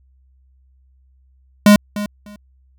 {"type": "tone with echo", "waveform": "square", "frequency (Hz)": 206.8, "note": "G#3", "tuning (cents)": -7, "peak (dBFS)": -6, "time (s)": [1.66, 1.76], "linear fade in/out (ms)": 2, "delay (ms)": 300, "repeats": 2, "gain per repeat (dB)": -15, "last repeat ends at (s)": 2.36, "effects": ["added 65 Hz sine -51 dBFS peak until 2.78 s"]}